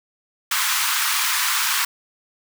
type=high-pass noise; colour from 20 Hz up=pink; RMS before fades=-21 dBFS; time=0.51-1.85 s; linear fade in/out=5 ms; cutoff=990 Hz; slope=48 dB/octave; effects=none